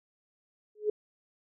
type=tone with exponential growth; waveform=sine; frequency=422.3 Hz; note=G#4; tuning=29 cents sharp; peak=-21 dBFS; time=0.75-0.9 s; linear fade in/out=5 ms; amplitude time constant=31 ms; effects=none